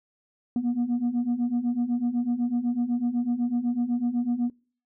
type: beating tone pair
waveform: sine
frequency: 236.2 / 244.2 Hz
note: A#3 / B3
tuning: +23 / -19 cents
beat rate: 8 Hz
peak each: -26 / -23 dBFS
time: 0.56-4.5 s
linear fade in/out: 2 ms
effects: noise-tail reverb RT60 0.4 s tail -21 dB re dry + tanh soft clip ceiling -20 dBFS